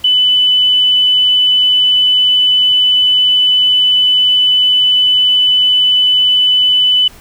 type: tone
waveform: sine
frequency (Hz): 2997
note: F#7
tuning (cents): +22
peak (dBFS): -7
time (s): 0.04-7.08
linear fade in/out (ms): 5
effects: pink hiss -40 dBFS RMS until 7.2 s